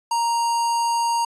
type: tone with notch filter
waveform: square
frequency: 933 Hz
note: A#5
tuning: 1 cent sharp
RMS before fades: -21 dBFS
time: 0.11-1.25 s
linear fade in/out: 5 ms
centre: 2200 Hz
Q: 0.79
effects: resampled to 22050 Hz